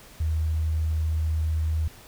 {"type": "tone", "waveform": "sine", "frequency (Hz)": 79, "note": "D#2", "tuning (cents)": 27, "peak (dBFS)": -22, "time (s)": [0.2, 1.88], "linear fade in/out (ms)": 5, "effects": ["pink hiss -49 dBFS RMS until 2.07 s"]}